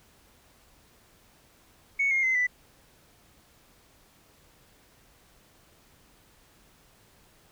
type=tone with pitch steps; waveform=sine; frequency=2217 / 2137 / 2059 / 1984.3 Hz; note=C#7 / C7 / C7 / B6; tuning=0 / +36 / -28 / +8 cents; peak=-21 dBFS; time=1.99-2.47 s; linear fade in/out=10 ms; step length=120 ms; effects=tanh soft clip ceiling -18 dBFS + pink hiss -60 dBFS RMS until 7.51 s